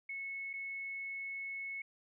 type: tone with dropouts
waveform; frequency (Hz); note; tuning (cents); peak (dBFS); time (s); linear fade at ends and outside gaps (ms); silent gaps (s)
sine; 2197; C#7; -16; -39; 0.09-1.82; 5; 0.532-0.536
effects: none